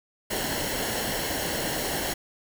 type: noise with comb filter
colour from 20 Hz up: pink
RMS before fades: -29 dBFS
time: 0.3-2.14 s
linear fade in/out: 10 ms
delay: 0.82 ms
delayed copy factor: -0.6
effects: none